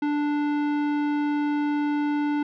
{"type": "tone with tanh clipping", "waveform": "sine", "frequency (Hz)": 293.7, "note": "D4", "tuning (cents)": 0, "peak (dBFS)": -24, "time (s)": [0.02, 2.43], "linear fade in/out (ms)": 5, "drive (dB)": 16, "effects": []}